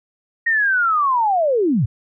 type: linear sweep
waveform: sine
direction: down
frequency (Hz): 1878 to 90.3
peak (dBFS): -14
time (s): 0.46-1.86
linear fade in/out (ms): 10
effects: none